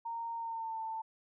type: tone with pitch glide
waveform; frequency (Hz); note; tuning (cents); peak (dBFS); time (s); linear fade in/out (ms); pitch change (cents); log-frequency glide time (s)
sine; 924 to 891; A#5 to A5; -16 to +22; -36; 0.05-1.02; 10; -62; 0.36-0.8
effects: none